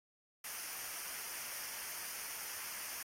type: noise with comb filter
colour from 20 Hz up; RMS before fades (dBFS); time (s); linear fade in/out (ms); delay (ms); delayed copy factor
white; -44; 0.44-3.03; 5; 0.26; -0.65
effects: AAC 48 kbps